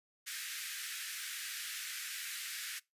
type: high-pass noise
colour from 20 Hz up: pink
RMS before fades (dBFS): -42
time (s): 0.26-2.8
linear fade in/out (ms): 20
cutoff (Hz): 1500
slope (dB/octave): 48
effects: noise-tail reverb RT60 0.2 s tail -22 dB re dry + resampled to 32000 Hz